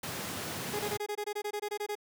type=high-pass noise; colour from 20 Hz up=pink; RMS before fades=-38 dBFS; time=0.03-0.97 s; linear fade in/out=5 ms; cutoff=100 Hz; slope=24 dB/octave
type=tone bursts; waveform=30% pulse; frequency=415.3 Hz; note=G#4; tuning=in tune; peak=-30 dBFS; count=14; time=0.73-1.954 s; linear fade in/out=10 ms; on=67 ms; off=22 ms
effects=none